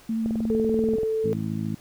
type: tone with vibrato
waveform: sine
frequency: 224.2 Hz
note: A3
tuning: 33 cents sharp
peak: -23 dBFS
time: 0.09-0.96 s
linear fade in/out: 5 ms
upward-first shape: square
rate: 13 Hz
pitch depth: 11 cents each way
type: click train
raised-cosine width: 2 ms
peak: -19 dBFS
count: 17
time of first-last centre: 0.26-1.033 s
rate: 20.7 Hz
type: tone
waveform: sine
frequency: 440.8 Hz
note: A4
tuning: 3 cents sharp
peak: -22 dBFS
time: 0.5-1.33 s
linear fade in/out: 0 ms
type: harmonic tone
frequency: 53.8 Hz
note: A1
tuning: 38 cents flat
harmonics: 2 / 3 / 4 / 5 / 6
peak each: -32 / -31 / -29 / -37 / -37 dBFS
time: 1.24-1.75 s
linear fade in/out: 5 ms
effects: pink hiss -52 dBFS RMS until 1.8 s